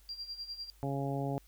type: tone with tremolo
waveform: sine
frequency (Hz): 4753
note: D8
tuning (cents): +20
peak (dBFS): -37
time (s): 0.09-0.7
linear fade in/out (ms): 0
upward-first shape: sine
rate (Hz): 10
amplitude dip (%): 75
type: harmonic tone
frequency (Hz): 138.59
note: C#3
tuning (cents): 0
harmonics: 1 / 2 / 3 / 4 / 5 / 6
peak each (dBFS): -35 / -38 / -41 / -42 / -41 / -44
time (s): 0.83-1.38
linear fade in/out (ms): 0
effects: added 50 Hz sine -59 dBFS peak until 1.47 s + white hiss -66 dBFS RMS until 1.47 s